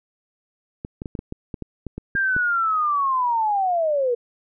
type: clicks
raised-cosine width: 3 ms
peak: -17 dBFS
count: 12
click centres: 0.849 / 1.019 / 1.058 / 1.152 / 1.191 / 1.324 / 1.542 / 1.623 / 1.867 / 1.98 / 2.152 / 2.365 s
type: linear sweep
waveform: sine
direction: down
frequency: 1612 to 465.9 Hz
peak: -18 dBFS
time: 2.15-4.15 s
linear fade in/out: 10 ms
effects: none